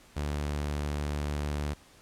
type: tone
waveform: sawtooth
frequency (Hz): 73.42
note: D2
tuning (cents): 0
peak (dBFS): -26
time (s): 0.16-1.74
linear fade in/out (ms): 10
effects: pink hiss -57 dBFS RMS until 2.01 s + low-pass 11000 Hz 12 dB/octave